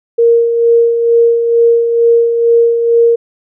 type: tone with tremolo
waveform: sine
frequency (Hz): 466.2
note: A#4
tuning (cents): 0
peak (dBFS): -4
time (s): 0.18-3.16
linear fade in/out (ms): 10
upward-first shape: sine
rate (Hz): 2.2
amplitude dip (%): 50
effects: none